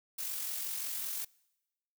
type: noise with amplitude modulation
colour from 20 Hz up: blue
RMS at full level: -36 dBFS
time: 0.18-1.25 s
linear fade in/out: 10 ms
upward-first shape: sine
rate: 45.4 Hz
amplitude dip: 35%
effects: noise-tail reverb RT60 1.0 s tail -25 dB re dry